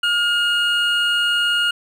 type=tone pair together; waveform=triangle; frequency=1419 / 2861 Hz; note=F6 / F7; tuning=+27 / +41 cents; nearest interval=octave; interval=1214 cents; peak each=-17 dBFS; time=0.03-1.71 s; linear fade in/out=5 ms; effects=none